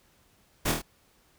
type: noise with echo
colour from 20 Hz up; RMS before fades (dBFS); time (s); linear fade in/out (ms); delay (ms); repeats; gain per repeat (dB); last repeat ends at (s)
pink; -27; 0.65-0.72; 10; 25; 4; -3; 0.82
effects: pink hiss -64 dBFS RMS until 1.38 s